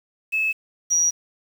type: tone pair in turn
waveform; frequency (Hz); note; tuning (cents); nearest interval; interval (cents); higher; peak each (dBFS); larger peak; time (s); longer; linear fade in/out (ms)
sine; 2601 / 5767; E7 / F#8; -24 / -45; octave + major second; 1379; second; -19 / -16; second; 0.32-0.53 / 0.9-1.11; neither; 20
effects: 7-bit